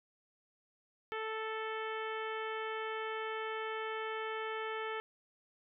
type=harmonic tone with a mistuned harmonic; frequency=440 Hz; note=A4; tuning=in tune; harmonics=1 / 2 / 3 / 4 / 5 / 6 / 7 / 8; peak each=-40 / -44 / -43 / -45 / -47 / -53 / -51 / -60 dBFS; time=1.12-5 s; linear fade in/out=0 ms; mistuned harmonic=8; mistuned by=-22 cents; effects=none